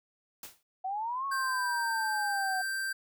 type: noise with exponential decay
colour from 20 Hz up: white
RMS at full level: -40 dBFS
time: 0.43-0.63 s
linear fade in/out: 2 ms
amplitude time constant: 43 ms
type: exponential two-way sweep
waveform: sine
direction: up then down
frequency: 740 to 1108.7 to 740 Hz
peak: -31 dBFS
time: 0.84-2.62 s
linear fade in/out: 10 ms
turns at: 1.26 s
type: tone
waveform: square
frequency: 1568 Hz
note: G6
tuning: in tune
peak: -32 dBFS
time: 1.31-2.93 s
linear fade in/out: 10 ms
effects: none